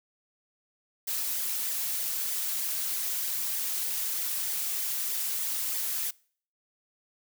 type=noise with flanger; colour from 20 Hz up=blue; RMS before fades=-31 dBFS; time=1.07-6.11 s; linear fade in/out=10 ms; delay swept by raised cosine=0.72 to 5.02 ms; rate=3.2 Hz; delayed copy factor=-0.55; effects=noise-tail reverb RT60 0.5 s tail -24 dB re dry